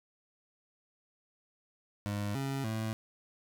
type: tone with pitch steps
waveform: 25% pulse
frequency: 102.6 / 136.5 / 110.5 Hz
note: G#2 / C#3 / A2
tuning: -21 / -26 / +8 cents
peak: -29 dBFS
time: 2.06-2.93 s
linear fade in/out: 0 ms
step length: 290 ms
effects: none

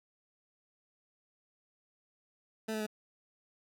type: tone with pitch steps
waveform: 20% pulse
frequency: 220 / 216.6 / 213.2 Hz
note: A3 / A3 / G#3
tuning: 0 / -27 / +46 cents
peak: -29 dBFS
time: 2.68-2.866 s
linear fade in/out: 10 ms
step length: 62 ms
effects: none

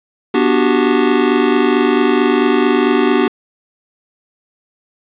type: chord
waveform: square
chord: G major seventh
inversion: first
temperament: just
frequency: 245 / 294 / 367.5 / 392 Hz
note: B3 / D4 / F#4 / G4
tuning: -14 / +2 / -12 / 0 cents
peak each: -17 dBFS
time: 0.34-3.28 s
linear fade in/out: 5 ms
effects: resampled to 8000 Hz + 7-bit

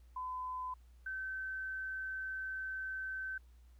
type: tone pair in turn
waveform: sine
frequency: 1013 / 1538.4 Hz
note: B5 / G6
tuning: +44 / -33 cents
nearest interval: perfect fifth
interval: 723 cents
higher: second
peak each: -38 / -38 dBFS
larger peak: neither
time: 0.16-0.74 / 1.06-3.38 s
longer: second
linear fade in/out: 5 ms
effects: added 60 Hz sine -57 dBFS peak until 3.79 s + pink hiss -75 dBFS RMS until 3.79 s

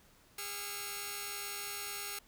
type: tone cluster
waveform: 5% pulse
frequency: 408.3 / 1314 / 1385 / 2212 Hz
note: G#4 / E6 / F6 / C#7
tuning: -29 / -6 / -15 / -4 cents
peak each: -33 / -34 / -34 / -34 dBFS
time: 0.38-2.19 s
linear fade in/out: 5 ms
effects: pink hiss -64 dBFS RMS until 2.27 s

